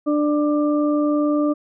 harmonic tone, 296.4 Hz, D4, 16 cents sharp, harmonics 1 / 2 / 4, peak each -17 / -23 / -29 dBFS, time 0.06-1.54 s, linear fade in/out 20 ms, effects none

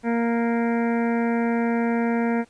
harmonic tone, 233.1 Hz, A#3, in tune, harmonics 1 / 2 / 3 / 4 / 6 / 7 / 8 / 9 / 10, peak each -21 / -27 / -31 / -33 / -37 / -38 / -39 / -40 / -41 dBFS, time 0.03-2.45 s, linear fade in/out 50 ms, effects pink hiss -58 dBFS RMS until 2.49 s + resampled to 22050 Hz

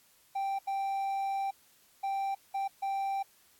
triangle tone bursts at uneven times, 784 Hz, G5, in tune, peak -28 dBFS, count 5, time 0.35-0.59 / 0.67-1.51 / 2.03-2.35 / 2.54-2.68 / 2.82-3.23 s, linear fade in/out 10 ms, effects white hiss -64 dBFS RMS until 3.59 s + AAC 64 kbps

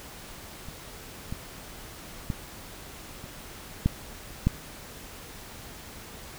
clicks, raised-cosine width 5 ms, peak -27 / -20 / -16 / -29 / -9 / -8 dBFS, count 6, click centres 0.686 / 1.325 / 2.302 / 3.241 / 3.86 / 4.47 s, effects pink hiss -44 dBFS RMS until 6.38 s

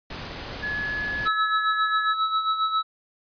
pink noise, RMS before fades -35 dBFS, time 0.1-1.28 s, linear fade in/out 5 ms
sine tone, 1700 Hz, G#6, 40 cents sharp, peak -26 dBFS, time 0.62-2.14 s, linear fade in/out 20 ms
square tone with tremolo, 1300 Hz, E6, 24 cents flat, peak -20 dBFS, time 1.25-2.83 s, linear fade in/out 20 ms, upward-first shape sine, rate 7.4 Hz, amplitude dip 60%
effects resampled to 11025 Hz

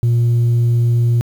sine tone, 118.5 Hz, A#2, 29 cents sharp, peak -8 dBFS, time 0.03-1.21 s, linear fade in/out 0 ms, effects tanh soft clip ceiling -10 dBFS + 7-bit

